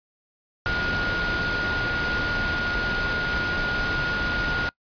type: tone in noise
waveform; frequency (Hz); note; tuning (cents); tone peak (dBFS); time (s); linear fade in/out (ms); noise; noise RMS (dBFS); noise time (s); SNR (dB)
sine; 1432; F6; +43; -24; 0.66-4.69; 0; pink; -28; 0.66-4.69; +1
effects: noise-tail reverb RT60 0.1 s tail -24 dB re dry + resampled to 11025 Hz